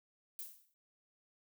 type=noise with exponential decay; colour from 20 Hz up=violet; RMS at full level=-42 dBFS; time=0.39-0.74 s; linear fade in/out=0 ms; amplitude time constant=75 ms; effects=none